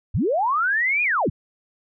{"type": "linear two-way sweep", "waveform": "sine", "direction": "up then down", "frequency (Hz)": [54.2, 2489, 54.2], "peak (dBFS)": -18, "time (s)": [0.14, 1.3], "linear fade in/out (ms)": 10, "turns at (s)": 1.03, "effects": []}